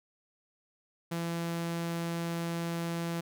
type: tone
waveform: sawtooth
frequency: 168.6 Hz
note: E3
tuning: 39 cents sharp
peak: -28 dBFS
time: 1.11-3.21 s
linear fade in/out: 10 ms
effects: none